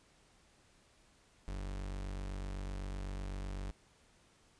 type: tone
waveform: 40% pulse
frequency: 47.92 Hz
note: G1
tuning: 39 cents flat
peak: -38 dBFS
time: 1.48-3.71 s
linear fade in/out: 0 ms
effects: pink hiss -67 dBFS RMS until 4.59 s + resampled to 22050 Hz